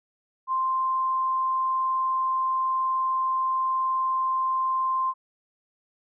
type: tone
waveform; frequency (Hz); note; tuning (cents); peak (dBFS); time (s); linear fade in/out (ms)
sine; 1046.5; C6; 0; -22; 0.47-5.14; 50
effects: none